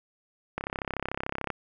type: click train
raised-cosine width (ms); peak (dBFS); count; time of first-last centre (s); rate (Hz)
0.5; -15; 32; 0.58-1.503; 33.6
effects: none